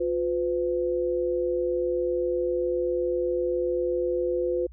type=tone pair together; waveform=sine; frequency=356.7 / 504.4 Hz; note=F4 / B4; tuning=+37 / +36 cents; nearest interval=tritone; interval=599 cents; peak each=-26 dBFS; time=0-4.67 s; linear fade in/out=10 ms; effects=added 60 Hz sine -43 dBFS peak until 4.72 s